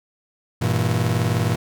40% pulse chord, E diminished, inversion first, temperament just, 98.89 / 118.67 / 164.81 Hz, G2 / Bb2 / E3, +16 / +31 / 0 cents, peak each -23 / -20 / -24 dBFS, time 0.61-1.56 s, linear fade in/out 10 ms, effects none

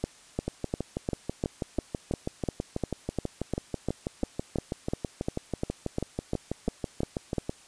two click trains, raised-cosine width 2 ms, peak -16 / -14 dBFS, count 44 / 22, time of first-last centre 0.48-7.495 / 0.04-7.383 s, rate 6.13 / 2.86 Hz, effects white hiss -54 dBFS RMS until 7.67 s + resampled to 22050 Hz

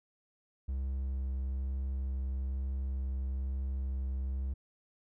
triangle tone with vibrato, 66.2 Hz, C2, 21 cents sharp, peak -30 dBFS, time 0.68-4.54 s, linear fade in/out 10 ms, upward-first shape sine, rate 1.1 Hz, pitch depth 10 cents each way, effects none

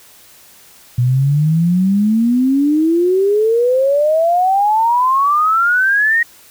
sine exponential sweep, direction up, 120 to 1891 Hz, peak -10 dBFS, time 0.98-6.23 s, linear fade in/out 5 ms, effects white hiss -44 dBFS RMS until 6.5 s

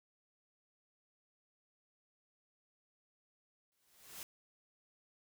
white noise with exponential growth, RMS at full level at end -45 dBFS, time 3.72-4.23 s, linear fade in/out 0 ms, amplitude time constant 110 ms, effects none

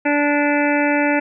harmonic tone, 291.2 Hz, D4, 15 cents flat, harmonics 1 / 2 / 3 / 5 / 6 / 7 / 8 / 9, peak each -18 / -21 / -23 / -25 / -26 / -26 / -27 / -28 dBFS, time 0.05-1.2 s, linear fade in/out 10 ms, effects none

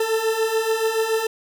40% pulse beating tone pair, 440 / 447 Hz, A4 / A4, 0 / +27 cents, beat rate 7 Hz, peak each -24 / -20 dBFS, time 0-1.27 s, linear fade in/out 5 ms, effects none

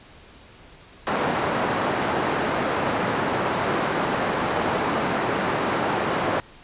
white band-pass noise, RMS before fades -24 dBFS, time 1.07-6.4 s, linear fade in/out 0 ms, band 130 to 1100 Hz, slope 12 dB/octave, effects pink hiss -48 dBFS RMS until 6.63 s + resampled to 8000 Hz

